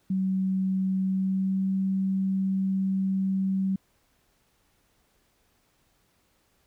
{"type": "tone with pitch glide", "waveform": "sine", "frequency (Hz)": [189.5, 191.59], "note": ["F#3", "G3"], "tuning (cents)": [42, -39], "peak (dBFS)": -23, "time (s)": [0.1, 3.76], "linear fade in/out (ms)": 5, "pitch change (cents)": 19, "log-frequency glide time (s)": [0.99, 1.72], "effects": ["pink hiss -68 dBFS RMS until 6.66 s"]}